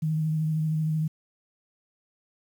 sine tone with vibrato, 156.7 Hz, D#3, 13 cents sharp, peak -23 dBFS, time 0.02-1.08 s, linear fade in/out 10 ms, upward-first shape triangle, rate 13 Hz, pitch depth 29 cents each way, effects 9-bit

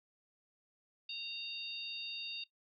harmonic tone, 923 Hz, A#5, 17 cents flat, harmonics 3 / 4 / 5, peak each -43 / -43 / -46 dBFS, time 1.09-2.44 s, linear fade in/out 5 ms, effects noise-tail reverb RT60 0.1 s tail -17 dB re dry

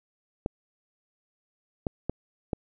clicks, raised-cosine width 2 ms, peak -14 dBFS, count 4, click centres 0.461 / 1.868 / 2.096 / 2.532 s, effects none

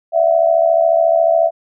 sine tone with amplitude modulation, 663 Hz, E5, 10 cents sharp, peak -6 dBFS, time 0.12-1.51 s, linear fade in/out 50 ms, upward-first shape sine, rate 74.1 Hz, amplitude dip 80%, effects none

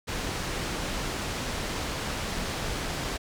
pink low-pass noise, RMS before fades -32 dBFS, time 0.07-3.18 s, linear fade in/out 20 ms, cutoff 7200 Hz, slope 12 dB/octave, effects none

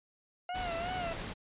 40% pulse tone with vibrato, 702 Hz, F5, 9 cents sharp, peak -34 dBFS, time 0.49-1.13 s, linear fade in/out 2 ms, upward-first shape sine, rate 2.8 Hz, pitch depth 95 cents each way
pink noise, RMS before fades -40 dBFS, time 0.54-1.34 s, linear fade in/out 20 ms
effects resampled to 8000 Hz

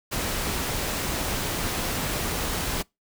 pink noise, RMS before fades -28 dBFS, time 0.11-2.83 s, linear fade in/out 20 ms, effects noise-tail reverb RT60 0.2 s tail -25 dB re dry

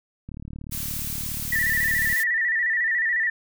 click train, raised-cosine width 5 ms, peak -24 dBFS, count 69, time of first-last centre 0.29-2.128 s, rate 37 Hz
blue noise, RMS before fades -31 dBFS, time 0.71-2.24 s, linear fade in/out 20 ms
sine tone with vibrato, 1864.7 Hz, A#6, in tune, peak -20 dBFS, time 1.52-3.3 s, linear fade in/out 5 ms, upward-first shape square, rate 14 Hz, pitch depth 66 cents each way
effects none

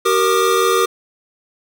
square tone cluster, 381.4 / 467.8 / 1209 Hz, G4 / A#4 / D6, -47 / +6 / +50 cents, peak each -18 dBFS, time 0.05-0.86 s, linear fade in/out 10 ms, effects none

